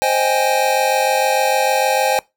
square chord, Ab major seventh, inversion first, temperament equal, 523.3 / 622.3 / 784 / 830.6 Hz, C5 / Eb5 / G5 / Ab5, 0 / 0 / 0 / 0 cents, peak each -20 / -23 / -21 / -19 dBFS, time 0.02-2.19 s, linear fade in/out 0 ms, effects noise-tail reverb RT60 0.2 s tail -22 dB re dry

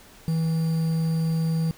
triangle tone with quantisation, 162.2 Hz, E3, 28 cents flat, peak -19 dBFS, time 0.28-1.71 s, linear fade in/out 0 ms, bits 7, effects pink hiss -50 dBFS RMS until 1.77 s

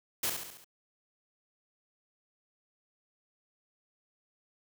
white noise with echo, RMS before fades -31 dBFS, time 0.23-0.3 s, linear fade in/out 5 ms, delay 69 ms, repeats 5, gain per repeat -5 dB, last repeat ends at 0.645 s, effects none

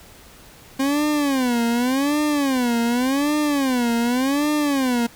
40% pulse tone with vibrato, 264.5 Hz, C4, 19 cents sharp, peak -17 dBFS, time 0.79-5.07 s, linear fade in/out 10 ms, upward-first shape sine, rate 0.87 Hz, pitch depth 220 cents each way, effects pink hiss -46 dBFS RMS until 5.15 s

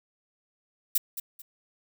violet noise with echo, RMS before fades -23 dBFS, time 0.95-0.98 s, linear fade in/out 5 ms, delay 220 ms, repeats 2, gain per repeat -11 dB, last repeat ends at 1.42 s, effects none

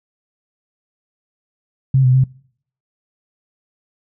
sine tone with pitch steps, 133.2 / 127.4 / 131.2 Hz, C3 / C3 / C3, +31 / -46 / +5 cents, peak -9 dBFS, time 1.94-2.24 s, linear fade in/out 5 ms, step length 100 ms, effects noise-tail reverb RT60 0.6 s tail -24 dB re dry

